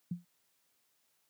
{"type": "tone with exponential decay", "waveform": "sine", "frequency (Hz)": 174.8, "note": "F3", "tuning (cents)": 2, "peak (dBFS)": -30, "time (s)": [0.11, 0.25], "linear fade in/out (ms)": 5, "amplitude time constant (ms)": 30, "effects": ["white hiss -75 dBFS RMS until 1.29 s", "high-pass 100 Hz 12 dB/octave"]}